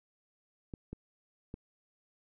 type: clicks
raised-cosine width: 3 ms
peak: -28 dBFS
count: 3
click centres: 0.738 / 0.93 / 1.541 s
effects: none